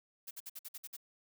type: noise bursts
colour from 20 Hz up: blue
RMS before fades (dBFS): -45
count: 8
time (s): 0.27-0.968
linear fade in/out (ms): 10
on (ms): 40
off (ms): 54
effects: none